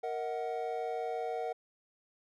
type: chord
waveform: triangle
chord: D# minor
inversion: second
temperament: equal with one note detuned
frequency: 466.2 / 633.9 / 740 Hz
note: A#4 / D#5 / F#5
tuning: 0 / +32 / 0 cents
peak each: -35 / -39 / -35 dBFS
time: 0.03-1.53 s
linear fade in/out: 10 ms
effects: none